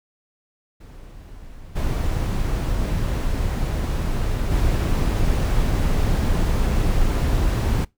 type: noise with level steps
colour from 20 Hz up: brown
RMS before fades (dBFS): -40 / -22 / -19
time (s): 0.8-7.85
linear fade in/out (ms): 10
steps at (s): 1.75 / 4.5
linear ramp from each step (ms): 20
effects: noise-tail reverb RT60 0.2 s tail -23 dB re dry